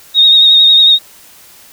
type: tone with vibrato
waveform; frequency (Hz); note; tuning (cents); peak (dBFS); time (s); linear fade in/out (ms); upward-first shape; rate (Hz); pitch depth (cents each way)
sine; 3729; A#7; 0; -3; 0.14-0.99; 50; sine; 11; 29
effects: white hiss -40 dBFS RMS until 1.72 s